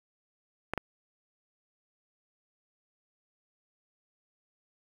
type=clicks; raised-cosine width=0.5 ms; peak=-15 dBFS; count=2; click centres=0.736 / 0.777 s; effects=7-bit